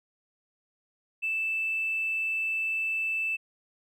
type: tone with tanh clipping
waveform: triangle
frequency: 2641 Hz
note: E7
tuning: 3 cents sharp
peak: -26 dBFS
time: 1.22-3.37 s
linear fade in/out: 20 ms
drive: 1 dB
effects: none